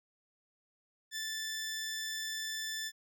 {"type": "tone", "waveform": "15% pulse", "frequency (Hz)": 1759, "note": "A6", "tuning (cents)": -1, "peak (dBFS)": -30, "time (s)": [1.11, 2.92], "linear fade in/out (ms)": 50, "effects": []}